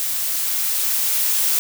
blue noise with level ramp, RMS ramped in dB -23 to -18 dBFS, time 0-1.59 s, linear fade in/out 0 ms, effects none

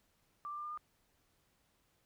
sine tone with pitch steps, 1174.7 / 1184.2 / 1193.9 / 1203.5 / 1213.3 Hz, D6 / D6 / D6 / D6 / D#6, 0 / +14 / +28 / +42 / -44 cents, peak -40 dBFS, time 0.45-0.775 s, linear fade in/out 0 ms, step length 65 ms, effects pink hiss -75 dBFS RMS until 2.05 s

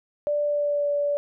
sine tone with pitch glide, 587.3 to 577.9 Hz, D5 to D5, 0 to -28 cents, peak -21 dBFS, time 0.27-1.17 s, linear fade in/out 0 ms, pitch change -28 cents, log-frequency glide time 0.43-0.89 s, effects none

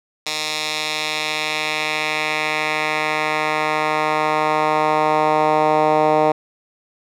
10% pulse tone with band-pass filter sweep, 153.9 Hz, D#3, 19 cents flat, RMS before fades -19 dBFS, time 0.26-6.32 s, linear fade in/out 5 ms, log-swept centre 4400 to 690 Hz, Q 1.3, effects none

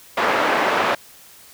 pink band-pass noise, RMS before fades -19 dBFS, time 0.17-0.95 s, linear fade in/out 5 ms, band 500 to 1900 Hz, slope 12 dB/octave, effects white hiss -46 dBFS RMS until 1.53 s

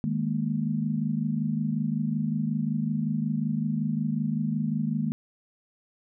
sine chord, D# suspended fourth, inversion none, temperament equal, 155.56 / 207.7 / 233.1 Hz, D#3 / G#3 / A#3, 0 / 0 / 0 cents, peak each -29 dBFS, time 0.04-5.12 s, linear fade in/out 0 ms, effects none

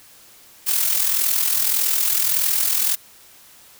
blue noise with amplitude modulation, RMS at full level -17 dBFS, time 0.66-2.96 s, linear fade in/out 20 ms, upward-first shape sine, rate 41.7 Hz, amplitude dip 55%, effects white hiss -48 dBFS RMS until 3.79 s

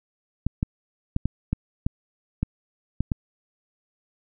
clicks, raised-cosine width 5 ms, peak -10 dBFS, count 9, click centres 0.466 / 0.629 / 1.164 / 1.256 / 1.53 / 1.865 / 2.43 / 3.006 / 3.118 s, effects none

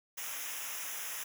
white noise with comb filter, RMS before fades -40 dBFS, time 0.17-1.24 s, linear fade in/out 10 ms, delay 0.23 ms, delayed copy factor -0.85, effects none

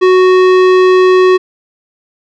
sine tone with tanh clipping, 370 Hz, F#4, in tune, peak -6 dBFS, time 0.01-1.38 s, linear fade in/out 20 ms, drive 17 dB, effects none

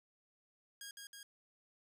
10% pulse tone with echo, 1632 Hz, G#6, 31 cents flat, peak -38 dBFS, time 0.81-0.91 s, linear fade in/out 2 ms, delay 160 ms, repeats 2, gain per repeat -2 dB, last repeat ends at 1.23 s, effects none

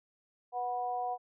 sine tone with amplitude modulation, 736 Hz, F#5, 9 cents flat, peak -28 dBFS, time 0.52-1.18 s, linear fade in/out 50 ms, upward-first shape sine, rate 244 Hz, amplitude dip 80%, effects none

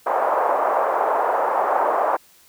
pink band-pass noise, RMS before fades -20 dBFS, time 0.06-2.17 s, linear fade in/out 10 ms, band 570 to 1100 Hz, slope 24 dB/octave, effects white hiss -53 dBFS RMS until 2.48 s

